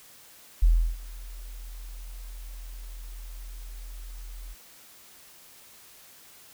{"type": "tone with ADSR envelope", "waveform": "sine", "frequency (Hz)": 41.63, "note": "E1", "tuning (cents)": 18, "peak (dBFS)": -14, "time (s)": [0.62, 4.55], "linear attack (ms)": 11, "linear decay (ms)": 330, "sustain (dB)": -23, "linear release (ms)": 28, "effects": ["white hiss -52 dBFS RMS until 6.53 s"]}